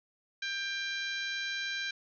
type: harmonic tone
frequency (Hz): 793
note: G5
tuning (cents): +20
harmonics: 2 / 3 / 4 / 5 / 6 / 7 / 8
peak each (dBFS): -36 / -40 / -43 / -39 / -50 / -49 / -51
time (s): 0.42-1.91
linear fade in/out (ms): 5
effects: none